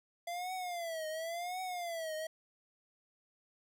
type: tone with vibrato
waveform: square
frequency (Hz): 682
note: F5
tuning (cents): -41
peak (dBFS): -38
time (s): 0.27-2.27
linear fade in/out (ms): 5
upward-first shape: triangle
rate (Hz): 0.93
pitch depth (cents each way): 170
effects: none